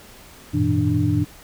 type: tone cluster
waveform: sine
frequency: 93.8 / 105.8 / 116.9 / 160.3 / 296.2 Hz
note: F#2 / G#2 / A#2 / E3 / D4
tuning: +24 / +33 / +5 / -48 / +15 cents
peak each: -23 / -30 / -22 / -24 / -21 dBFS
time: 0.53-1.25 s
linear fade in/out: 20 ms
effects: pink hiss -45 dBFS RMS until 1.43 s